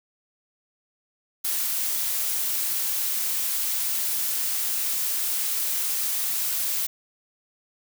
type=noise; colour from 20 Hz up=blue; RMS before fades=-26 dBFS; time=1.44-6.87 s; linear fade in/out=10 ms; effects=none